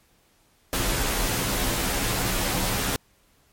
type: noise with comb filter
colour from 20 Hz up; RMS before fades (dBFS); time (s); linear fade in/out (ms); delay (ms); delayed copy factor
pink; -25; 0.73-2.96; 0; 13; -0.75
effects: pink hiss -62 dBFS RMS until 3.52 s + MP3 64 kbps